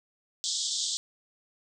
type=band-pass noise; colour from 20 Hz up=pink; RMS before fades=-31 dBFS; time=0.44-0.97 s; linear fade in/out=0 ms; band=3300 to 8100 Hz; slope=96 dB/octave; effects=none